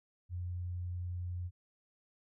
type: tone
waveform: sine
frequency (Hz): 88.9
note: F2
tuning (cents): +31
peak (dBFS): -36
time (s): 0.29-1.51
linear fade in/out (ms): 50
effects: none